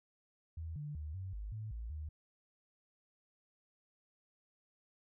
sine tone with pitch steps, 81.3 / 147.8 / 76 / 94.4 / 51.8 / 108.2 / 56.5 / 76.5 Hz, E2 / D3 / D#2 / F#2 / G#1 / A2 / A1 / D#2, -23 / +11 / -40 / +35 / -4 / -29 / +47 / -29 cents, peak -40 dBFS, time 0.57-2.09 s, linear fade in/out 5 ms, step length 190 ms, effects none

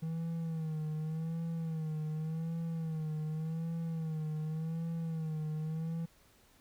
triangle tone with vibrato, 160 Hz, D#3, 49 cents sharp, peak -32 dBFS, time 0.02-6.06 s, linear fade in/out 10 ms, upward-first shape sine, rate 0.87 Hz, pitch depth 64 cents each way, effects pink hiss -65 dBFS RMS until 6.6 s

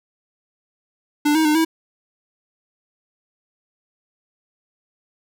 square tone with pitch steps, 295.6 / 317.1 / 302.9 / 323.6 Hz, D4 / D#4 / D#4 / E4, +11 / +33 / -46 / -32 cents, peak -15 dBFS, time 1.25-1.65 s, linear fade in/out 10 ms, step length 100 ms, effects none

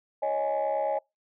sine chord, C# suspended second, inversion none, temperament just, 554.4 / 623.7 / 831.5 Hz, C#5 / D#5 / G#5, 0 / +4 / +2 cents, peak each -28 dBFS, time 0.22-0.99 s, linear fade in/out 10 ms, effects noise-tail reverb RT60 0.2 s tail -25 dB re dry + tanh soft clip ceiling -20 dBFS

